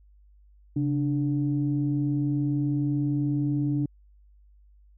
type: tone pair together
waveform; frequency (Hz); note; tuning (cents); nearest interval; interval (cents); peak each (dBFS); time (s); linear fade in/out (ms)
sine; 137.02 / 293.7; C#3 / D4; -20 / 0; octave + minor second; 1320; -25; 0.76-3.86; 5
effects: tanh soft clip ceiling -15 dBFS + added 50 Hz sine -53 dBFS peak until 4.97 s